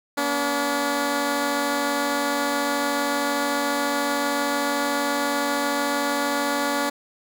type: tone pair together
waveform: 10% pulse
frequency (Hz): 239.1 / 285.5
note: A#3 / D4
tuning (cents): +44 / -49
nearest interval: minor third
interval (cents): 307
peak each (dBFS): -21 / -14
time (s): 0.17-6.9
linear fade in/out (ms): 10
effects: none